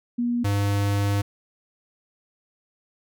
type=tone pair in turn; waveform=sine / square; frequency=240 / 100.91 Hz; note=B3 / G#2; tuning=-49 / -49 cents; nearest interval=octave + minor third; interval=1500 cents; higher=first; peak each=-21 dBFS; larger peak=neither; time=0.18-0.44 / 0.44-1.22 s; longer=second; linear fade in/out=10 ms; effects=none